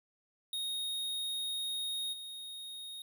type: tone with level steps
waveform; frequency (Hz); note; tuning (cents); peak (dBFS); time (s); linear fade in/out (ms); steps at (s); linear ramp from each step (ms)
square; 3729; A#7; 0; -35 / -43; 0.53-3.02; 2; 2.12; 20
effects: 12-bit